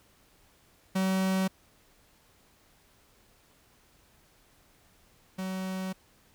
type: tone pair in turn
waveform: 45% pulse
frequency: 189.5 / 187.97 Hz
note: F#3 / F#3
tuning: +42 / +28 cents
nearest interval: unison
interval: 14 cents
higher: first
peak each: -25 / -32 dBFS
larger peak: first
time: 0.95-1.48 / 5.38-5.93 s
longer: second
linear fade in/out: 10 ms
effects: pink hiss -63 dBFS RMS until 6.34 s